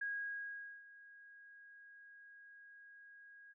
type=tone with ADSR envelope; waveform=sine; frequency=1642 Hz; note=G#6; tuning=20 cents flat; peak=-37 dBFS; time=0.01-3.54 s; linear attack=7 ms; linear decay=810 ms; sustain=-19 dB; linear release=30 ms; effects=none